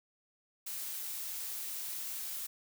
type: noise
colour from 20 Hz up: blue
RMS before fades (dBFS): -40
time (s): 0.66-2.47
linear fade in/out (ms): 10
effects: none